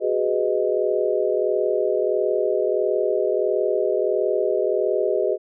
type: chord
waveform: sine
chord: G# minor seventh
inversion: third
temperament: just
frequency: 373.8 / 415.3 / 498.4 / 623 Hz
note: F#4 / G#4 / B4 / D#5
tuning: +18 / 0 / +16 / +2 cents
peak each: -24 / -23 / -25 / -24 dBFS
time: 0-5.38 s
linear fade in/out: 50 ms
effects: none